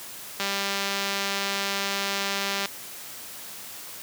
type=click train; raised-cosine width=0.2 ms; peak=-10 dBFS; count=448; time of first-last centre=0.4-2.658 s; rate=198 Hz; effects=white hiss -40 dBFS RMS until 4.02 s + high-pass 100 Hz 12 dB/octave